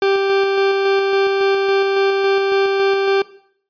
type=tone with tremolo; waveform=40% pulse; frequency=392 Hz; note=G4; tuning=in tune; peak=-12 dBFS; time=0.02-3.22 s; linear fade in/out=2 ms; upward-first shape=square; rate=3.6 Hz; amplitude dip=25%; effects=noise-tail reverb RT60 0.6 s tail -18 dB re dry + resampled to 11025 Hz